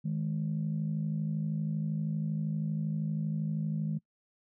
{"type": "tone pair together", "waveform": "sine", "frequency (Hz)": [157.32, 210], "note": ["D#3", "G#3"], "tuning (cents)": [19, 19], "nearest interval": "perfect fourth", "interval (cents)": 500, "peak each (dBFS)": [-30, -34], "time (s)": [0.04, 3.99], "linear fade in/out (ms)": 20, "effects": ["noise-tail reverb RT60 0.1 s tail -25 dB re dry", "tanh soft clip ceiling -23 dBFS"]}